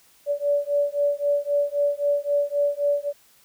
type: beating tone pair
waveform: sine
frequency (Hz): 574 / 577.8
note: D5 / D5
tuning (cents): -40 / -28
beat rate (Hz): 3.8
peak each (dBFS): -23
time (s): 0.26-3.13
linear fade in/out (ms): 50
effects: white hiss -57 dBFS RMS until 3.44 s

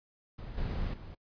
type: noise with level steps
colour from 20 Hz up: brown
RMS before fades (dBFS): -42 / -34 / -45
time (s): 0.38-1.15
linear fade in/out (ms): 10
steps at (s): 0.57 / 0.93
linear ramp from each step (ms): 10
effects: noise-tail reverb RT60 0.1 s tail -25 dB re dry + resampled to 11025 Hz

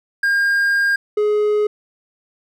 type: tone pair in turn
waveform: triangle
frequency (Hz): 1612 / 420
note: G6 / G#4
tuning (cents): +48 / +19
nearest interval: octave + major seventh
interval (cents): 2329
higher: first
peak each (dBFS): -12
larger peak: neither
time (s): 0.23-0.96 / 1.17-1.67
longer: first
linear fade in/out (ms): 5
effects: none

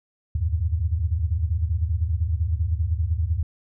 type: tone cluster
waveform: sine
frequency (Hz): 76.5 / 86.6 / 102.1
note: D#2 / F2 / G#2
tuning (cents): -29 / -14 / -29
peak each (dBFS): -23 / -25 / -29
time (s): 0.35-3.43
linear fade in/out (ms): 5
effects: none

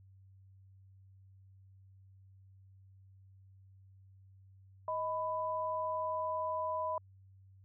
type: tone pair together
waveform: sine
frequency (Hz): 629 / 996.2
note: D#5 / B5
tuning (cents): +19 / +15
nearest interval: minor sixth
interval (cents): 796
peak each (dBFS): -37 / -35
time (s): 4.88-6.98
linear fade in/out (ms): 2
effects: added 96 Hz sine -57 dBFS peak until 7.64 s

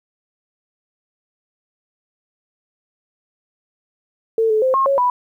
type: tone with pitch steps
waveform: sine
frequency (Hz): 448.7 / 433.1 / 520 / 1075 / 552 / 987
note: A4 / A4 / C5 / C6 / C#5 / B5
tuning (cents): +34 / -27 / -11 / +47 / -7 / -1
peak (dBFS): -13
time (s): 4.38-5.1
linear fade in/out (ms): 2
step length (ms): 120
effects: 9-bit

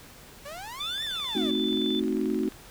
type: exponential two-way sweep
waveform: sawtooth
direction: up then down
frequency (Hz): 551 to 1878 to 551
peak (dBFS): -34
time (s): 0.45-1.51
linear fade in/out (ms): 10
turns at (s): 1.04
type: tone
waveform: sine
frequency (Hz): 3520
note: A7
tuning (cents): 0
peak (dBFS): -30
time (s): 0.8-2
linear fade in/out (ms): 5
type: click train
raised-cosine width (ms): 0.3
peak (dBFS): -30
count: 36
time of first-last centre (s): 0.98-2.522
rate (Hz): 22.7
type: chord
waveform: sine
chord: A diminished seventh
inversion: none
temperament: equal with one note detuned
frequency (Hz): 220 / 262.5 / 311.1 / 370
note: A3 / C4 / Eb4 / Gb4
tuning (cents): 0 / +6 / 0 / 0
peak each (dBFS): -30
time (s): 1.35-2.49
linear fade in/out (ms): 5
effects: pink hiss -49 dBFS RMS until 2.7 s

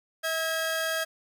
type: tone pair together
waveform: sawtooth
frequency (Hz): 644.2 / 1629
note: E5 / G#6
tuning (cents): -40 / -34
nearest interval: octave + major third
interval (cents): 1606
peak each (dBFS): -26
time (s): 0.23-1.05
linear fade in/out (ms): 20
effects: none

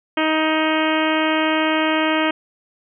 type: harmonic tone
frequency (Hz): 313.9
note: D#4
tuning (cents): +15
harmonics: 1 / 2 / 3 / 4 / 5 / 6 / 7 / 8 / 9 / 10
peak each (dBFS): -20 / -23 / -25 / -26 / -27 / -28 / -28 / -29 / -30 / -30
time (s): 0.17-2.31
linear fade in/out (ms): 5
effects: none

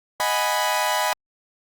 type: chord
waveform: sawtooth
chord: G# minor seventh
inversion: second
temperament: equal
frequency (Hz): 622.3 / 740 / 830.6 / 987.8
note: D#5 / F#5 / G#5 / B5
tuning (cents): 0 / 0 / 0 / 0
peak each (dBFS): -23 / -25 / -22 / -20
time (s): 0.2-1.13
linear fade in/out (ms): 0
effects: Opus 48 kbps

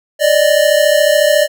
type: tone pair together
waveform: square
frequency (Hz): 581 / 615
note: D5 / D#5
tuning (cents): -19 / -20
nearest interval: minor second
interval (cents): 99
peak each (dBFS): -12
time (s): 0.19-1.48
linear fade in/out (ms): 50
effects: none

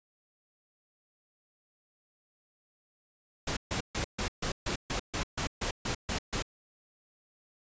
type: noise bursts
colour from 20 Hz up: pink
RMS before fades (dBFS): -32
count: 13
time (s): 3.47-6.424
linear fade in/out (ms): 5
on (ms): 98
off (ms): 140
effects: resampled to 16000 Hz

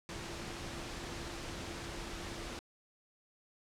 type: tone in noise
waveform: sine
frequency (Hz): 340.5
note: F4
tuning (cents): -44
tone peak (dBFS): -50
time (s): 0.09-2.59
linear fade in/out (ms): 0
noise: pink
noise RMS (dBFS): -43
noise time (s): 0.09-2.59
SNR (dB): -10
effects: low-pass 7000 Hz 12 dB/octave

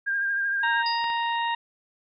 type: tone with vibrato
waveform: sine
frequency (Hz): 1604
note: G6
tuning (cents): +39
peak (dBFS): -23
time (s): 0.06-0.83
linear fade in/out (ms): 20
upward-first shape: triangle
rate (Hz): 13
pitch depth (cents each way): 32
type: harmonic tone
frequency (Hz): 932.3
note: A#5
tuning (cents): 0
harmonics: 1 / 2 / 3 / 4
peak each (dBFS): -25 / -31 / -35 / -37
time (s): 0.63-1.55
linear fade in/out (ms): 5
type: tone with exponential decay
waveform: sine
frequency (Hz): 4868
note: D#8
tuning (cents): -39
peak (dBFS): -25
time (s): 0.86-1.37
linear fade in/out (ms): 2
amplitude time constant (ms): 110
type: clicks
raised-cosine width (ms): 0.3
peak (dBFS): -23 / -25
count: 2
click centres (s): 1.042 / 1.101
effects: none

